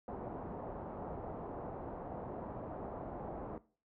white low-pass noise, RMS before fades -44 dBFS, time 0.08-3.58 s, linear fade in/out 2 ms, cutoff 840 Hz, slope 24 dB/octave, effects noise-tail reverb RT60 0.4 s tail -19 dB re dry

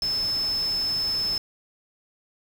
sine tone in noise, 5240 Hz, E8, 11 cents flat, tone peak -23 dBFS, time 0.02-1.38 s, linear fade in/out 2 ms, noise pink, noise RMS -39 dBFS, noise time 0.02-1.38 s, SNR +13 dB, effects none

